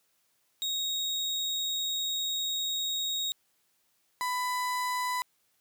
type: tone pair in turn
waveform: 35% pulse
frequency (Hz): 3765 / 997.2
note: A#7 / B5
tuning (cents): +16 / +16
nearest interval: octave + major seventh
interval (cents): 2300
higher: first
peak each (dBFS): -27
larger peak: neither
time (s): 0.62-3.32 / 4.21-5.22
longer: first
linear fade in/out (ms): 0
effects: white hiss -72 dBFS RMS until 5.6 s + high-pass 80 Hz 12 dB/octave